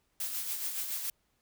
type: noise with tremolo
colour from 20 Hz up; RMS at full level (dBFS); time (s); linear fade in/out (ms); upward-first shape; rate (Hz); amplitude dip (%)
blue; -34; 0.2-1.1; 2; sine; 7.1; 45
effects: pink hiss -75 dBFS RMS until 1.41 s